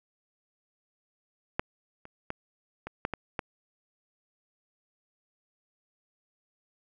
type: clicks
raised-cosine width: 0.5 ms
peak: -11 / -30 / -18 / -22 / -13 / -17 / -15 dBFS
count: 7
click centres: 1.595 / 2.054 / 2.304 / 2.87 / 3.051 / 3.137 / 3.392 s
effects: none